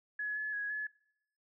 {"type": "tone with pitch steps", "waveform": "sine", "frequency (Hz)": [1693, 1712, 1665, 1708], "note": ["G#6", "A6", "G#6", "G#6"], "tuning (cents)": [33, -48, 4, 48], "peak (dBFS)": -34, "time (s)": [0.19, 0.87], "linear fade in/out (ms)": 5, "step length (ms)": 170, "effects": ["noise-tail reverb RT60 0.8 s tail -26 dB re dry"]}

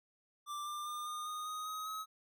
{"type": "tone with pitch steps", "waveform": "square", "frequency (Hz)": [1178, 1191.7, 1205.5, 1219.5, 1233.7, 1248, 1262.5, 1277.2], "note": ["D6", "D6", "D6", "D#6", "D#6", "D#6", "D#6", "D#6"], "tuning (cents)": [5, 25, 45, -35, -15, 5, 25, 45], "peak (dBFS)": -40, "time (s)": [0.46, 2.06], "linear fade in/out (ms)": 50, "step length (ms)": 200, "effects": []}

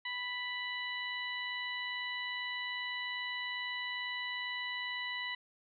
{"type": "harmonic tone", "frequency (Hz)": 987.8, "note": "B5", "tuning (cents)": 0, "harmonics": [1, 2, 3, 4], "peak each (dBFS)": [-45, -38, -43, -45], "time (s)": [0.05, 5.35], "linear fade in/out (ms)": 5, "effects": []}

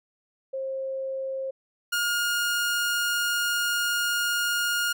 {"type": "tone pair in turn", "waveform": ["sine", "sawtooth"], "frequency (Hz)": [533, 1422.9], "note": ["C5", "F6"], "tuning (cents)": [32, 32], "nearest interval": "octave + perfect fourth", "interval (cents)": 1700, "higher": "second", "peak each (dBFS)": [-28, -20], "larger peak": "second", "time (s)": [[0.53, 1.51], [1.92, 4.93]], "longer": "second", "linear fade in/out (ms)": 10, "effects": []}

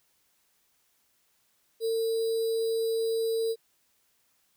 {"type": "tone with sample-and-hold", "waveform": "sine", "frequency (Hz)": 452.4, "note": "A4", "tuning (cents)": 48, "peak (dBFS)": -25, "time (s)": [1.8, 3.56], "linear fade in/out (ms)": 50, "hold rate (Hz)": 4410, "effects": ["white hiss -70 dBFS RMS until 4.56 s"]}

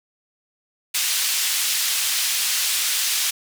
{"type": "band-pass noise", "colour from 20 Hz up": "pink", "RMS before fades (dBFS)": -22, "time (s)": [0.94, 3.31], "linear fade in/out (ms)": 10, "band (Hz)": [3000, 15000], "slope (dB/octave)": 12, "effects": []}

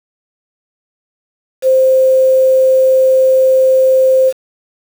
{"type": "tone with quantisation", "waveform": "sine", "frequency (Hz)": 523, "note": "C5", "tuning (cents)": -1, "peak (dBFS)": -6, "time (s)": [1.62, 4.33], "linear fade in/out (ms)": 50, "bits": 5, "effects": []}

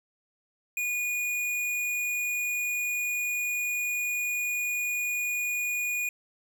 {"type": "tone", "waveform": "square", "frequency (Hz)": 2450, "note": "D#7", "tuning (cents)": -27, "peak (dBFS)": -28, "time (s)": [0.77, 6.09], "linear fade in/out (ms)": 2, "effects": []}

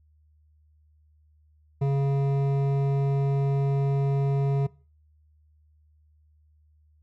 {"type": "tone with hard clipping", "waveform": "triangle", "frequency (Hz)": 138.59, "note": "C#3", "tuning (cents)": 0, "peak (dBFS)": -23, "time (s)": [1.81, 4.67], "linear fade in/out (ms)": 10, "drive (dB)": 15, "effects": ["noise-tail reverb RT60 0.4 s tail -22 dB re dry", "added 76 Hz sine -58 dBFS peak until 7.02 s"]}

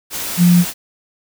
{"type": "tone in noise", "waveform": "sine", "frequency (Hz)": 175.7, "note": "F3", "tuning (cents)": 11, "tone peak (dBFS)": -7, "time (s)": [0.37, 0.65], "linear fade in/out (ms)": 50, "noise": "white", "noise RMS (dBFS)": -24, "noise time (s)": [0.1, 0.74], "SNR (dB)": 14, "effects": []}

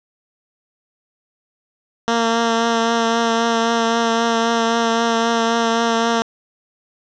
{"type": "tone with vibrato", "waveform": "10% pulse", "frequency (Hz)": 230, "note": "A#3", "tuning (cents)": -23, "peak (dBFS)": -7, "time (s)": [2.08, 6.22], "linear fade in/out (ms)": 0, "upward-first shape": "triangle", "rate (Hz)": 3.8, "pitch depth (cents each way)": 21, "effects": ["resampled to 16000 Hz", "8-bit"]}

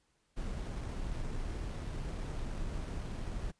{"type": "noise with sample-and-hold", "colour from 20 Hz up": "brown", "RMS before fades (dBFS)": -38, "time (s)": [0.36, 3.52], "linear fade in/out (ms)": 20, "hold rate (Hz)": 7350, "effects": ["pink hiss -75 dBFS RMS until 3.59 s", "resampled to 22050 Hz"]}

